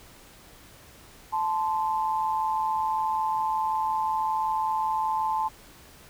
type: tone pair together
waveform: sine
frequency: 874 / 1039.4 Hz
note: A5 / C6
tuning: -12 / -12 cents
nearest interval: minor third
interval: 300 cents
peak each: -25 / -29 dBFS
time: 1.32-5.49 s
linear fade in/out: 20 ms
effects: pink hiss -51 dBFS RMS until 6.09 s